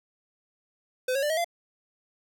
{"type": "tone with pitch steps", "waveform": "square", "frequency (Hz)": [509, 548.7, 591.5, 637.6, 687.3], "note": ["C5", "C#5", "D5", "D#5", "F5"], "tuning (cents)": [-48, -18, 12, 42, -28], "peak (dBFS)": -25, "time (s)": [1.08, 1.445], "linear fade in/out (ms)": 5, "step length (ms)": 73, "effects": []}